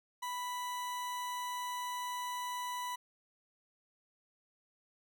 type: tone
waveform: 40% pulse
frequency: 987.8 Hz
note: B5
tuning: in tune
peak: -36 dBFS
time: 0.22-2.96 s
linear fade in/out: 10 ms
effects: none